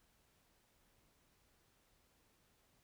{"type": "silence", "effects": ["pink hiss -74 dBFS RMS until 2.83 s"]}